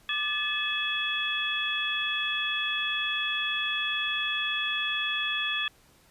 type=tone cluster; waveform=sine; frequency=1192 / 1730 / 2588 / 3367 Hz; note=D6 / A6 / E7 / G#7; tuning=+25 / -30 / -32 / +23 cents; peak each=-37 / -32 / -32 / -30 dBFS; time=0.09-5.68 s; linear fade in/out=2 ms; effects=pink hiss -60 dBFS RMS until 6.1 s + resampled to 32000 Hz